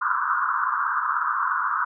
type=band-pass noise; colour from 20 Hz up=white; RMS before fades=-24 dBFS; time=0.01-1.85 s; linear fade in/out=10 ms; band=990 to 1500 Hz; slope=96 dB/octave; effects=none